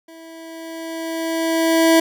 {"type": "tone with level ramp", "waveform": "25% pulse", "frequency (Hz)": 327.1, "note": "E4", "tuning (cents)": -13, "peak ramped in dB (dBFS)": [-36, -6], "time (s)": [0.08, 2], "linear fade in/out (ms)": 5, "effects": []}